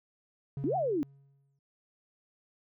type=tone with exponential decay; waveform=triangle; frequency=138.59 Hz; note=C#3; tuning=in tune; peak=-31 dBFS; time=0.57-1.59 s; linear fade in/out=2 ms; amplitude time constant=220 ms
type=exponential two-way sweep; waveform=sine; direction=up then down; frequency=246.9 to 784 to 269.5 Hz; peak=-27 dBFS; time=0.64-1.03 s; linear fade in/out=0 ms; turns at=0.76 s
effects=none